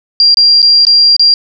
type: tone with dropouts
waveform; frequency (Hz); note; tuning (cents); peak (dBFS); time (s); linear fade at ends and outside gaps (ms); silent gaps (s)
sine; 4762; D8; +23; -3; 0.2-1.34; 1; 0.344-0.371 / 0.619-0.627 / 0.851-0.868 / 1.165-1.195
effects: none